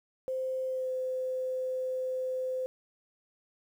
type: tone with pitch glide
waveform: sine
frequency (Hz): 520 to 514.6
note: C5 to C5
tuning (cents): -11 to -29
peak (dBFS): -30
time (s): 0.28-2.66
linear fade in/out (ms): 0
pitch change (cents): -18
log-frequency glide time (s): 0.65-0.91
effects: 10-bit